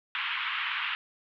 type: band-pass noise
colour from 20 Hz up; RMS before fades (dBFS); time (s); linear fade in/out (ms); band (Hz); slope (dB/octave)
white; -32; 0.15-0.95; 0; 1000 to 3200; 48
effects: none